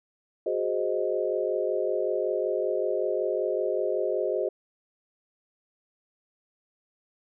sine chord, Ab dominant seventh, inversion third, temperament equal, 370 / 415.3 / 523.3 / 622.3 Hz, Gb4 / Ab4 / C5 / Eb5, 0 / 0 / 0 / 0 cents, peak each -30 dBFS, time 0.46-4.49 s, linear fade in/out 5 ms, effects none

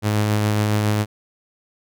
sawtooth tone with tremolo, 105.6 Hz, G#2, 29 cents sharp, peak -12 dBFS, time 0.02-1.06 s, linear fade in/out 50 ms, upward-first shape triangle, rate 7.2 Hz, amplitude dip 25%, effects none

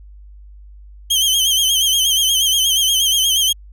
sawtooth tone with vibrato, 3145 Hz, G7, 5 cents sharp, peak -10 dBFS, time 1.1-3.53 s, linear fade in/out 10 ms, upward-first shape sine, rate 8.4 Hz, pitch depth 69 cents each way, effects added 50 Hz sine -37 dBFS peak until 3.72 s

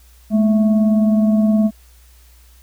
sine tone with frequency modulation, 212.9 Hz, G#3, 43 cents sharp, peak -11 dBFS, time 0.3-1.71 s, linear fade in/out 50 ms, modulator 445 Hz, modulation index 0.46, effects added 60 Hz sine -45 dBFS peak until 2.62 s + white hiss -53 dBFS RMS until 2.62 s

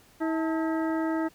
harmonic tone with a mistuned harmonic, 321.8 Hz, E4, 42 cents flat, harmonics 1 / 2 / 3 / 4 / 5 / 6, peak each -26 / -34 / -36 / -39 / -41 / -43 dBFS, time 0.2-1.29 s, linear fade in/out 20 ms, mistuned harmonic 3, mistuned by -140 cents, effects pink hiss -58 dBFS RMS until 1.34 s

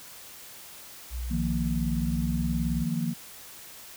sine tone with pitch glide, 60.8 to 64.04 Hz, B1 to C2, -26 to -37 cents, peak -30 dBFS, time 1.1-2.86 s, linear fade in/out 50 ms, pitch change +89 cents, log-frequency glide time 1.93-2.24 s
sine chord, Eb suspended second, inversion none, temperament equal, 155.56 / 174.61 / 233.1 Hz, Eb3 / F3 / Bb3, 0 / 0 / 0 cents, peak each -31 / -30 / -30 dBFS, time 1.3-3.14 s, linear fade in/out 20 ms
effects white hiss -46 dBFS RMS until 3.96 s

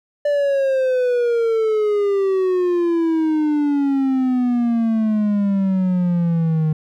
triangle exponential sweep, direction down, 587.3 to 154.3 Hz, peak -13 dBFS, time 0.25-6.73 s, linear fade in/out 5 ms, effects none

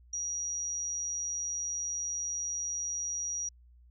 sine tone, 5760 Hz, F#8, 47 cents flat, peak -32 dBFS, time 0.13-3.49 s, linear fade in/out 5 ms, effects added 60 Hz sine -55 dBFS peak until 3.9 s

